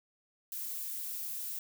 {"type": "noise", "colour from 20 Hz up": "violet", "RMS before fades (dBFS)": -39, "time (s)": [0.52, 1.59], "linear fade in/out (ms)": 2, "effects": []}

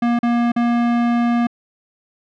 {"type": "tone with dropouts", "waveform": "square", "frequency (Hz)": 237.4, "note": "A#3", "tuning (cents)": 32, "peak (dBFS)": -15, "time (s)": [0.02, 1.47], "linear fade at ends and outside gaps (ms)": 5, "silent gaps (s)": [[0.19, 0.23], [0.519, 0.562]], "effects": ["low-pass 2000 Hz 12 dB/octave"]}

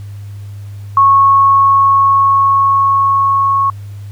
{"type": "tone with level ramp", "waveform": "sine", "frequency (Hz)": 1100, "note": "C#6", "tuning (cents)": -14, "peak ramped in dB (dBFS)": [-4, -9], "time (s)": [0.97, 3.7], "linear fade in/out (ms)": 2, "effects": ["added 101 Hz sine -25 dBFS peak until 4.11 s", "pink hiss -47 dBFS RMS until 4.11 s"]}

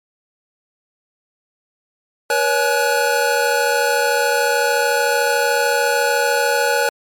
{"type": "tone cluster", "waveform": "square", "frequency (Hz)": [478.8, 559, 848, 1470], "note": ["A#4", "C#5", "G#5", "F#6"], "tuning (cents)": [46, 14, 36, -12], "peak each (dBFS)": -21, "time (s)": [2.3, 6.89], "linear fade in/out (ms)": 2, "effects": ["MP3 64 kbps"]}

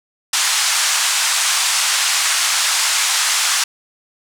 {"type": "band-pass noise", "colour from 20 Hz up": "white", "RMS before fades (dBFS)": -17, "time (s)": [0.33, 3.64], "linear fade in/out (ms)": 5, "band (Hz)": [880, 8700], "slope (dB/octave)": 24, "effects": []}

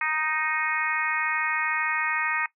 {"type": "harmonic tone", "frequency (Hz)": 311.1, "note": "D#4", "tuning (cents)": 0, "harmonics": [3, 4, 5, 6, 7, 8], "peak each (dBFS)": [-32, -31, -34, -29, -30, -33], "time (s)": [0.01, 2.46], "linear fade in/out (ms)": 2, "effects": ["noise-tail reverb RT60 0.1 s tail -18 dB re dry"]}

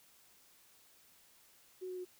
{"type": "tone with pitch steps", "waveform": "sine", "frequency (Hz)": [370, 366.6, 363.2], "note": ["F#4", "F#4", "F#4"], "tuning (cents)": [0, -16, -32], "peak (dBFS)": -40, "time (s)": [1.81, 2.053], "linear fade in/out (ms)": 20, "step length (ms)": 81, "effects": ["white hiss -65 dBFS RMS until 2.19 s"]}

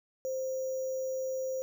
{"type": "tone with sample-and-hold", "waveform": "sine", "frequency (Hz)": 523.3, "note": "C5", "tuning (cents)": 0, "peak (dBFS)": -31, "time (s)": [0.25, 1.62], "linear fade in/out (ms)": 0, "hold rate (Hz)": 6300, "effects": []}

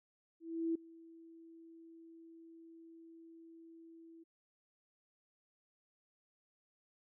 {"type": "tone with ADSR envelope", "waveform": "sine", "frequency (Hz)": 329.5, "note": "E4", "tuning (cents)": -1, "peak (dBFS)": -31, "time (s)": [0.4, 4.24], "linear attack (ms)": 350, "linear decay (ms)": 6, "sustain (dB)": -23, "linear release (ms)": 15, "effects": []}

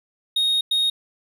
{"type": "tone bursts at uneven times", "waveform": "triangle", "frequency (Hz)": 3729, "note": "A#7", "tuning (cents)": 0, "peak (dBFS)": -16, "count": 2, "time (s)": [[0.36, 0.61], [0.71, 0.9]], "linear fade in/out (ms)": 5, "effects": []}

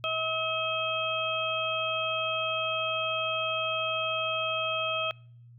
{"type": "harmonic tone", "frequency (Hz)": 641, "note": "E5", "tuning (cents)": -49, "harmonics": [1, 2, 4, 5], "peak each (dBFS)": [-33, -33, -33, -33], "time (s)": [0.04, 5.11], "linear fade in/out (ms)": 0, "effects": ["noise-tail reverb RT60 0.6 s tail -26 dB re dry", "added 119 Hz sine -49 dBFS peak until 5.58 s"]}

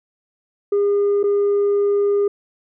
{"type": "tone with dropouts", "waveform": "sine", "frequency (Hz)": 405.6, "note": "G#4", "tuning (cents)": -41, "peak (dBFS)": -12, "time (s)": [0.72, 2.28], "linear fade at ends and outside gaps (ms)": 5, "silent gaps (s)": [1.231, 1.238], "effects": ["tanh soft clip ceiling -13 dBFS"]}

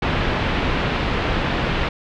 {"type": "low-pass noise", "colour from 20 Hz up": "pink", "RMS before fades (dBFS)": -21, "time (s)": [0.02, 1.89], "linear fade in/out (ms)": 5, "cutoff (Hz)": 3400, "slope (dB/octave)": 24, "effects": []}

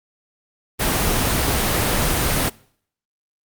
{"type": "noise", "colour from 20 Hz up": "pink", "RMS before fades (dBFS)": -19, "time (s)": [0.79, 2.5], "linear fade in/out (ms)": 20, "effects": ["noise-tail reverb RT60 0.6 s tail -23 dB re dry", "Opus 24 kbps"]}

